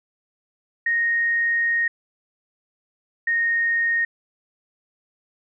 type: tone pair in turn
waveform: sine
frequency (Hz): 1862 / 1855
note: A#6 / A#6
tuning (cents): -2 / -9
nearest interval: unison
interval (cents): 7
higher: first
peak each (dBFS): -18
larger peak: neither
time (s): 0.86-1.88 / 3.27-4.05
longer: first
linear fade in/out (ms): 5
effects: none